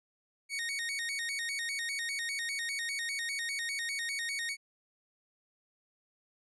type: tone with vibrato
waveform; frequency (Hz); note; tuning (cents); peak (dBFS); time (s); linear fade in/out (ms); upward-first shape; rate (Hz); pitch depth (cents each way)
sawtooth; 2037; C7; -47; -30; 0.49-4.57; 50; square; 5; 160
effects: resampled to 24000 Hz